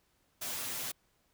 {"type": "noise with comb filter", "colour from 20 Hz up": "white", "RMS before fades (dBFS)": -38, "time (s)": [0.41, 0.92], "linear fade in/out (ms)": 10, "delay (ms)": 7.9, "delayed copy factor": 1, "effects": ["pink hiss -73 dBFS RMS until 1.33 s"]}